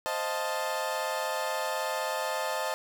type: chord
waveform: 30% pulse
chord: F dominant seventh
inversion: second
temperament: equal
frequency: 523.3 / 622.3 / 698.5 / 880 Hz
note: C5 / Eb5 / F5 / A5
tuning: 0 / 0 / 0 / 0 cents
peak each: -33 / -31 / -37 / -31 dBFS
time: 0.06-2.74 s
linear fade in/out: 0 ms
effects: none